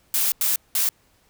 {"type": "noise bursts at uneven times", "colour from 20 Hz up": "blue", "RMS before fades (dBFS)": -21, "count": 3, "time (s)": [[0.14, 0.32], [0.41, 0.56], [0.75, 0.89]], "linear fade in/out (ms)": 2, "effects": ["pink hiss -61 dBFS RMS until 1.29 s"]}